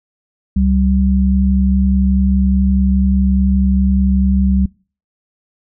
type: tone pair together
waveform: sine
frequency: 68.3 / 193.18 Hz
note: C#2 / G3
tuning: -25 / -25 cents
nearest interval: octave + tritone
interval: 1800 cents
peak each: -13 dBFS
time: 0.56-4.66 s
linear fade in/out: 5 ms
effects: noise-tail reverb RT60 0.4 s tail -25 dB re dry